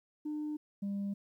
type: tone pair in turn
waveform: sine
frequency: 301.4 / 199.94 Hz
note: D4 / G3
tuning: +45 / +34 cents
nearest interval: perfect fifth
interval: 711 cents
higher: first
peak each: -33 / -31 dBFS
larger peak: second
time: 0.25-0.57 / 0.82-1.14 s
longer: neither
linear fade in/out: 10 ms
effects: tanh soft clip ceiling -32 dBFS + 12-bit